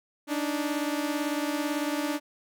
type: beating tone pair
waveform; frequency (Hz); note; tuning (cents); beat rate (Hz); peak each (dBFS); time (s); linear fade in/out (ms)
sawtooth; 290 / 308; D4 / D#4; -22 / -17; 18; -25 / -28; 0.27-2.2; 50
effects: none